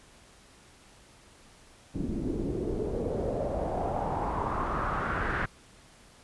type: noise with low-pass filter sweep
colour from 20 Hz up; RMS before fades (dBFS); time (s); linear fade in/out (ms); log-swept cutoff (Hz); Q
pink; -31; 1.94-5.46; 10; 270 to 1700; 3.8
effects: pink hiss -56 dBFS RMS until 6.23 s + resampled to 24000 Hz